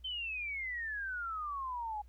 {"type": "exponential sweep", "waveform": "sine", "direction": "down", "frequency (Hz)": [3118, 820], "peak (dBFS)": -36, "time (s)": [0.04, 2.02], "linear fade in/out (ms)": 10, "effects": ["added 60 Hz sine -53 dBFS peak until 2.08 s", "pink hiss -75 dBFS RMS until 2.08 s"]}